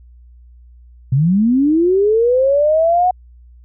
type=linear sweep; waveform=sine; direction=up; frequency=123.47 to 740 Hz; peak=-10 dBFS; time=1.12-3.11 s; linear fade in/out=5 ms; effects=added 60 Hz sine -40 dBFS peak until 3.64 s